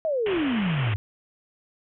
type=exponential sweep; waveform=sine; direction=down; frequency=660 to 98 Hz; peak=-22 dBFS; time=0.05-0.96 s; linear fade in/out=0 ms
type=low-pass noise; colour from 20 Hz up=white; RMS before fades=-33 dBFS; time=0.26-0.94 s; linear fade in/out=2 ms; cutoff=3200 Hz; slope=96 dB/octave
effects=none